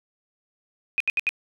sine tone bursts, 2489 Hz, D#7, in tune, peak -19 dBFS, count 4, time 0.98-1.291 s, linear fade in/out 0 ms, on 23 ms, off 73 ms, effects none

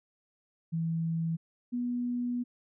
sine tone pair in turn, 164.2 / 243.9 Hz, E3 / B3, -6 / -21 cents, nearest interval perfect fifth, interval 685 cents, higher second, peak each -28 / -29 dBFS, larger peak first, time 0.72-1.37 / 1.72-2.44 s, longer second, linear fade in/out 20 ms, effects none

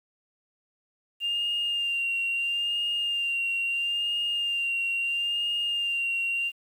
sine tone with vibrato, 2794 Hz, F7, in tune, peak -24 dBFS, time 1.2-6.52 s, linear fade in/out 50 ms, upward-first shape sine, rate 0.75 Hz, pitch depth 28 cents each way, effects tanh soft clip ceiling -21 dBFS + 9-bit

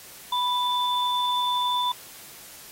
sine tone pair together, 987.8 / 3523 Hz, B5 / A7, 0 / +1 cents, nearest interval octave + minor seventh, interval 2201 cents, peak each -23 / -27 dBFS, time 0.32-1.92 s, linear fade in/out 5 ms, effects white hiss -45 dBFS RMS until 2.71 s + AAC 48 kbps

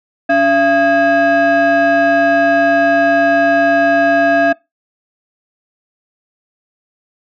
sine tone with frequency modulation, 678 Hz, E5, 49 cents sharp, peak -7 dBFS, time 0.29-4.53 s, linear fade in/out 10 ms, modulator 962 Hz, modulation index 0.99, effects noise-tail reverb RT60 0.2 s tail -22 dB re dry + tanh soft clip ceiling -6 dBFS

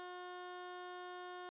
15% pulse tone, 360 Hz, F#4, 47 cents flat, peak -40 dBFS, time 0-1.49 s, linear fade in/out 0 ms, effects resampled to 8000 Hz

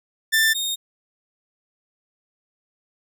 sawtooth tone pair in turn, 1778 / 3696 Hz, A6 / A#7, +18 / -16 cents, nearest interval octave + minor second, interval 1266 cents, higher second, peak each -12 / -20 dBFS, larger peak first, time 0.32-0.54 / 0.54-0.76 s, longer neither, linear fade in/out 20 ms, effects none

